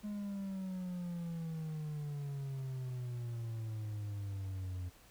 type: exponential sweep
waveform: triangle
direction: down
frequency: 210 to 89.2 Hz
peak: -36 dBFS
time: 0.03-4.9 s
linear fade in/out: 20 ms
effects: added 50 Hz sine -69 dBFS peak until 5.1 s + pink hiss -62 dBFS RMS until 5.1 s